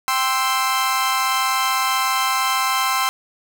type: chord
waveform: sawtooth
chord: C major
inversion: second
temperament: equal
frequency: 784 / 1046.5 / 1318.5 Hz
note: G5 / C6 / E6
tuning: 0 / 0 / 0 cents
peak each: -21 / -16 / -20 dBFS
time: 0.08-3.09 s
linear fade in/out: 0 ms
effects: none